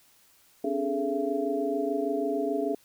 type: tone cluster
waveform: sine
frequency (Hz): 263.7 / 288.8 / 415.2 / 441.8 / 673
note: C4 / D4 / G#4 / A4 / E5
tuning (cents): +14 / -29 / 0 / +7 / +36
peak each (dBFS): -35 / -31 / -30 / -35 / -32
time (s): 0.64-2.75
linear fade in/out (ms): 5
effects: white hiss -61 dBFS RMS until 2.84 s